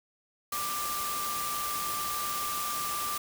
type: tone in noise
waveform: sine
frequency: 1182 Hz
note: D6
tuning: 11 cents sharp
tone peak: -33 dBFS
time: 0.52-3.18 s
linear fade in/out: 5 ms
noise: white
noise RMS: -35 dBFS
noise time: 0.52-3.18 s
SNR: -1 dB
effects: none